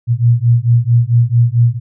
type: beating tone pair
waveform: sine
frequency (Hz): 116.54 / 121.04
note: A#2 / B2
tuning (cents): 0 / -34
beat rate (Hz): 4.5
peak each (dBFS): -11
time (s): 0.07-1.8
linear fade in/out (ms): 50
effects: none